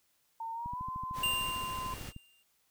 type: tone with pitch glide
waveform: sine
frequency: 908 to 1031 Hz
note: A#5 to C6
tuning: -46 to -26 cents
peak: -36 dBFS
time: 0.4-1.94 s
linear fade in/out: 5 ms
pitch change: +220 cents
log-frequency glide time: 0.53-0.86 s
type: click train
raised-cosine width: 5 ms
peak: -32 dBFS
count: 21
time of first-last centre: 0.66-2.164 s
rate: 13.3 Hz
type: noise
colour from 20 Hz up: pink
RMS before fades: -45 dBFS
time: 1.13-2.13 s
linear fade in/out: 50 ms
type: tone with exponential decay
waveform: square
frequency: 2794 Hz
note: F7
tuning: in tune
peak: -28 dBFS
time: 1.23-2.43 s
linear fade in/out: 5 ms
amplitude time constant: 260 ms
effects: white hiss -73 dBFS RMS until 2.7 s